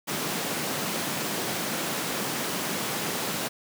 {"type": "high-pass noise", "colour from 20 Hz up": "pink", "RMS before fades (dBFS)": -30, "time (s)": [0.07, 3.49], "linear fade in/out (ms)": 20, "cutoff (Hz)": 150, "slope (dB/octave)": 24, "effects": []}